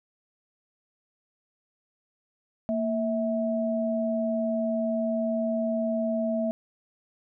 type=tone pair together; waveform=sine; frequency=230 / 650.5 Hz; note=A#3 / E5; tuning=-23 / -23 cents; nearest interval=octave + tritone; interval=1800 cents; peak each=-27 dBFS; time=2.69-6.51 s; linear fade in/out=0 ms; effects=none